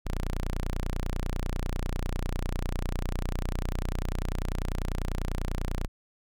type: tone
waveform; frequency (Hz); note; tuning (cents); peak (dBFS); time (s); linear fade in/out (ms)
sawtooth; 30.1; B0; -44; -24; 0.05-5.88; 20
effects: none